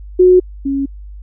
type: tone pair in turn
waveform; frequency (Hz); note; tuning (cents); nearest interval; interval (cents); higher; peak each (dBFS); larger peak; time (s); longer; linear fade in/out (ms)
sine; 365.2 / 275.2; F#4 / C#4; -23 / -12; perfect fourth; 489; first; -4 / -14; first; 0.19-0.4 / 0.65-0.86; neither; 10
effects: added 50 Hz sine -29 dBFS peak until 1.22 s